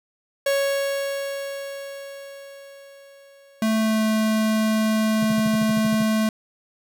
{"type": "tone with exponential decay", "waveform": "45% pulse", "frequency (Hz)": 554.4, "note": "C#5", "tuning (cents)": 0, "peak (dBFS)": -18, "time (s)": [0.46, 4.33], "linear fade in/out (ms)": 5, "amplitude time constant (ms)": 840}
{"type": "tone with pitch glide", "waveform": "square", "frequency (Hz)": [220, 218.1], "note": ["A3", "A3"], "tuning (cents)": [0, -15], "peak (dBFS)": -19, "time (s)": [3.62, 6.29], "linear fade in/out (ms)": 2, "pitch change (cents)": -15, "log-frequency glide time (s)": [3.79, 4.03]}
{"type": "tone bursts", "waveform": "triangle", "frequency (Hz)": 159.9, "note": "D#3", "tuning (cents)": 48, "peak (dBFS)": -22, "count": 11, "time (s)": [5.22, 6.026], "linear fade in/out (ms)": 5, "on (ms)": 26, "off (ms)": 52}
{"effects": []}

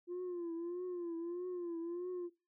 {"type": "tone with vibrato", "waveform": "sine", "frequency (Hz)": 347.9, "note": "F4", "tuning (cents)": -7, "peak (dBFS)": -36, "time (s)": [0.07, 2.3], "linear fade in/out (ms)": 50, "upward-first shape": "triangle", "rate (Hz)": 1.6, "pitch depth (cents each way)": 92, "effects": ["noise-tail reverb RT60 0.3 s tail -19 dB re dry", "tanh soft clip ceiling -37 dBFS"]}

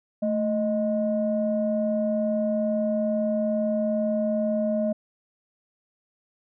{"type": "tone pair together", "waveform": "sine", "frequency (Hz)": [220, 622.3], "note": ["A3", "D#5"], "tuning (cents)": [0, 0], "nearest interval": "octave + tritone", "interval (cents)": 1800, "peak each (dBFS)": -24, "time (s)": [0.22, 4.93], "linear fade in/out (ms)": 10, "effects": ["tanh soft clip ceiling -14 dBFS"]}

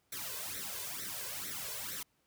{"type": "noise with flanger", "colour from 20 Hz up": "white", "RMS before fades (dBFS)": -41, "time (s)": [0.12, 2.03], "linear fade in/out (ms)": 5, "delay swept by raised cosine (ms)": [0.51, 2.01], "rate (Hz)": 2.2, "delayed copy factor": 0.85, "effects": ["pink hiss -75 dBFS RMS until 2.26 s", "high-pass 60 Hz 12 dB/octave"]}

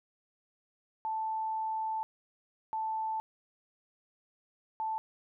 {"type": "tone bursts at uneven times", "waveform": "sine", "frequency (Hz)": 880, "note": "A5", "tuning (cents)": 0, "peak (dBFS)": -31, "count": 3, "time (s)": [[1.05, 2.03], [2.73, 3.2], [4.8, 4.98]], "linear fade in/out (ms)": 0, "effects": []}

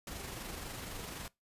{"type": "noise with amplitude modulation", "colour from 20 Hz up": "pink", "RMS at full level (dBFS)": -42, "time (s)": [0.07, 1.28], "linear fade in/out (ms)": 2, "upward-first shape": "sine", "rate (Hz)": 23.9, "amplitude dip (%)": 35, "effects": ["noise-tail reverb RT60 0.2 s tail -22 dB re dry", "resampled to 32000 Hz"]}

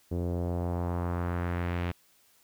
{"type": "tone with low-pass filter sweep", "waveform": "sawtooth", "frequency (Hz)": 87.31, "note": "F2", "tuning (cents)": 0, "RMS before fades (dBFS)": -31, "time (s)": [0.11, 1.92], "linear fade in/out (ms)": 10, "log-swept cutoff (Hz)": [430, 2700], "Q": 1.6, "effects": ["white hiss -64 dBFS RMS until 2.43 s"]}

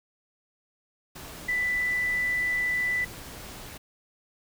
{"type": "tone in noise", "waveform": "sine", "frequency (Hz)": 1985, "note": "B6", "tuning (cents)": 8, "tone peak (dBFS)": -24, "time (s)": [1.48, 3.05], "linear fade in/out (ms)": 10, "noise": "pink", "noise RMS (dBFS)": -42, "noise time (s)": [1.15, 3.78], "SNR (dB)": 15, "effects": []}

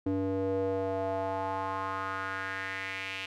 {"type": "tone with band-pass filter sweep", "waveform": "square", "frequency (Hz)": 96, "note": "G2", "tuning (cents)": -36, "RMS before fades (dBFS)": -33, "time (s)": [0.06, 3.26], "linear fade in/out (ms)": 5, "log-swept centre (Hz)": [340, 2700], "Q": 3.3, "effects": []}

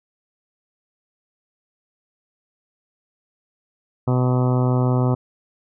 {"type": "harmonic tone", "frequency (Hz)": 126.1, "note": "B2", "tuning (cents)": 36, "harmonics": [1, 2, 3, 4, 5, 6, 7, 8, 9, 10], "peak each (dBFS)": [-17, -23, -27, -29, -31, -33, -34, -35, -36, -37], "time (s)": [4.07, 5.15], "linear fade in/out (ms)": 10, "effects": []}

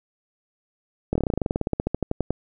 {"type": "slowing click train", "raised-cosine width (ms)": 2, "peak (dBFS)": -9, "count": 23, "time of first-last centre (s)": [1.13, 2.306], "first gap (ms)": 24, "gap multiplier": 1.07, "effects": []}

